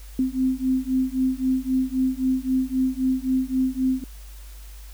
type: beating tone pair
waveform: sine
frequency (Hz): 258 / 261.8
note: C4 / C4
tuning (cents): -24 / +1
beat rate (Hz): 3.8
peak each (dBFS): -23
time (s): 0.19-4.04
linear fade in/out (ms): 2
effects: added 50 Hz sine -38 dBFS peak until 4.93 s + white hiss -50 dBFS RMS until 4.93 s